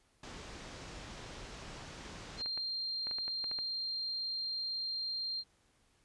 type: low-pass noise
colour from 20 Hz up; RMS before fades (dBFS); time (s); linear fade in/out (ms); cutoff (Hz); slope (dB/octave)
pink; -48; 0.23-2.42; 5; 7000; 24
type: tone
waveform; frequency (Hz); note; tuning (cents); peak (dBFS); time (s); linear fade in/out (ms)
sine; 4186; C8; 0; -35; 2.37-5.44; 50
type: clicks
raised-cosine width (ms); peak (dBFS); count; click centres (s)
0.5; -32; 9; 2.46 / 2.576 / 3.07 / 3.112 / 3.185 / 3.28 / 3.442 / 3.514 / 3.588
effects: pink hiss -71 dBFS RMS until 6.04 s + resampled to 24000 Hz